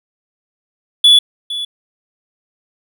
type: tone with echo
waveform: triangle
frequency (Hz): 3429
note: A7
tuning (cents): -45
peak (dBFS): -3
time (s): 1.04-1.19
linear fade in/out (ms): 5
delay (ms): 460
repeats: 1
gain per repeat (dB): -15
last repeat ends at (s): 1.65
effects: none